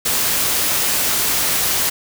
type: noise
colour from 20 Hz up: white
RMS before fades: -18 dBFS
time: 0.05-1.9 s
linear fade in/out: 10 ms
effects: none